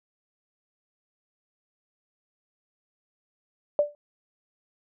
sine tone with exponential decay, 587.3 Hz, D5, in tune, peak -14 dBFS, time 3.79-3.95 s, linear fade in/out 1 ms, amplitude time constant 33 ms, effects none

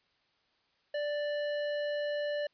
sine tone with hard clipping, 587.3 Hz, D5, in tune, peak -33 dBFS, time 0.94-2.47 s, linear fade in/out 5 ms, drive 14 dB, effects white hiss -72 dBFS RMS until 2.53 s + resampled to 11025 Hz

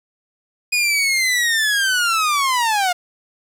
sawtooth linear sweep, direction down, 2478 to 698.5 Hz, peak -12 dBFS, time 0.72-2.93 s, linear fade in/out 10 ms, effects low-pass 12000 Hz 12 dB/octave + 7-bit

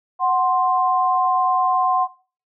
sine tone pair together, 741 / 1048.6 Hz, F#5 / C6, +2 / +3 cents, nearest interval tritone, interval 601 cents, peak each -18 dBFS, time 0.19-2.08 s, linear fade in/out 50 ms, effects noise-tail reverb RT60 0.4 s tail -19 dB re dry

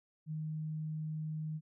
sine tone, 155.56 Hz, D#3, in tune, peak -36 dBFS, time 0.26-1.61 s, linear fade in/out 50 ms, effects none

